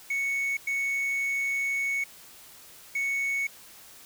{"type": "tone bursts at uneven times", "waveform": "triangle", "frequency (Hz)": 2217, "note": "C#7", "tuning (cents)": 0, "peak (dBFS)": -24, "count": 3, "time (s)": [[0.1, 0.57], [0.67, 2.04], [2.95, 3.47]], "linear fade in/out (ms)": 5, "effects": ["white hiss -50 dBFS RMS until 4.05 s"]}